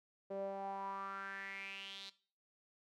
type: tone with band-pass filter sweep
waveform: sawtooth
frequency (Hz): 195.6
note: G3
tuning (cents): -4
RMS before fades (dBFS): -45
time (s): 0.3-2.1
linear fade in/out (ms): 10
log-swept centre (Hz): 510 to 4000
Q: 6
effects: noise-tail reverb RT60 0.4 s tail -17 dB re dry